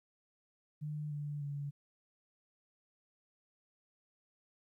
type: tone with pitch steps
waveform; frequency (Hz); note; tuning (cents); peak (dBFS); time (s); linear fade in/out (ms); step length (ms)
sine; 150.3 / 146.61 / 143.02; D3 / D3 / D3; +40 / -3 / -46; -37; 0.81-1.71; 20; 300
effects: 13-bit